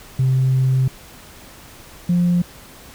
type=tone pair in turn; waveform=sine; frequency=130.81 / 175.67 Hz; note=C3 / F3; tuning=0 / +10 cents; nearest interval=perfect fourth; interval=510 cents; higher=second; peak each=-12 dBFS; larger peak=neither; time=0.19-0.88 / 2.09-2.42 s; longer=first; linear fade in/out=5 ms; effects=tanh soft clip ceiling -10 dBFS + pink hiss -42 dBFS RMS until 2.94 s

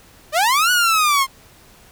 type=linear two-way sweep; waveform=sawtooth; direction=up then down; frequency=573 to 1483 to 1049 Hz; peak=-10 dBFS; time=0.32-1.27 s; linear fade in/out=50 ms; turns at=0.71 s; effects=pink hiss -48 dBFS RMS until 1.91 s

